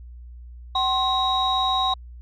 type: tone cluster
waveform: sine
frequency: 759 / 1059 / 3813 Hz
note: F#5 / C6 / A#7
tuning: +44 / +21 / +38 cents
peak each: -23 dBFS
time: 0.75-1.94 s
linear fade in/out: 5 ms
effects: tanh soft clip ceiling -11 dBFS + added 60 Hz sine -38 dBFS peak until 2.21 s